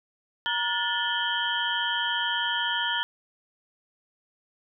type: tone cluster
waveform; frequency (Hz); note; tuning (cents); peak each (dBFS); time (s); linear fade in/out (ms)
sine; 943 / 1440 / 1749 / 3047 / 3235; A#5 / F#6 / A6 / G7 / G#7; +20 / -47 / -11 / -50 / -46; -31; 0.46-3.03; 0
effects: none